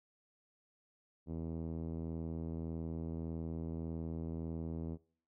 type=tone with low-pass filter; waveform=5% pulse; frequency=81.7 Hz; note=E2; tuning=15 cents flat; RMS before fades=-41 dBFS; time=1.26-4.98 s; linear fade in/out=50 ms; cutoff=250 Hz; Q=0.88; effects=noise-tail reverb RT60 0.5 s tail -22 dB re dry